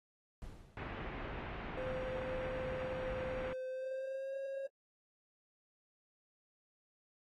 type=noise with exponential decay; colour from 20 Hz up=brown; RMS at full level=-46 dBFS; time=0.42-1.3 s; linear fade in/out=0 ms; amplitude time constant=190 ms
type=low-pass noise; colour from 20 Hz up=pink; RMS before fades=-44 dBFS; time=0.77-3.53 s; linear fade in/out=0 ms; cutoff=2500 Hz; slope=24 dB/octave
type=tone with pitch glide; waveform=triangle; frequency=516 to 543.2 Hz; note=C5 to C#5; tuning=-24 to -35 cents; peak=-37 dBFS; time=1.77-4.67 s; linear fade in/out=5 ms; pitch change=+89 cents; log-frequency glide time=3.68-4.37 s
effects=AAC 32 kbps